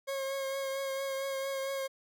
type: tone with vibrato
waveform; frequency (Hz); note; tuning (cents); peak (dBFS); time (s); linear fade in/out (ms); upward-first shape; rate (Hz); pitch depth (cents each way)
40% pulse; 542; C#5; -39; -32; 0.07-1.88; 20; triangle; 4.4; 25
effects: none